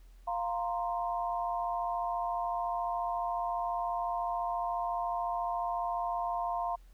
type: chord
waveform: sine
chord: F suspended fourth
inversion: none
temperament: equal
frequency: 698.5 / 932.3 / 1046.5 Hz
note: F5 / Bb5 / C6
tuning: 0 / 0 / 0 cents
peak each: -33 / -36 / -37 dBFS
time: 0.27-6.76 s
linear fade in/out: 10 ms
effects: added 42 Hz sine -52 dBFS peak until 6.93 s + pink hiss -69 dBFS RMS until 6.93 s